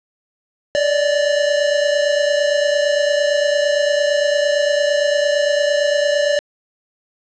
square tone pair together, 578 / 606.8 Hz, D5 / D#5, -28 / -44 cents, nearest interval minor second, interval 84 cents, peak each -16 / -21 dBFS, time 0.75-6.39 s, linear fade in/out 0 ms, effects resampled to 16000 Hz + 7-bit

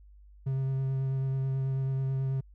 triangle tone with vibrato, 133.7 Hz, C3, 38 cents sharp, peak -25 dBFS, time 0.46-2.41 s, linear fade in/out 10 ms, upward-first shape sine, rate 9.2 Hz, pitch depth 13 cents each way, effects added 50 Hz sine -51 dBFS peak until 2.54 s

